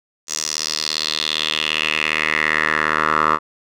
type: tone with band-pass filter sweep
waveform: 10% pulse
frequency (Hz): 77.4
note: D#2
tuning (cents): -9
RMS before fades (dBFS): -20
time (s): 0.27-3.39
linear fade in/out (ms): 50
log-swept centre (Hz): 6400 to 1200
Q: 3.8
effects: none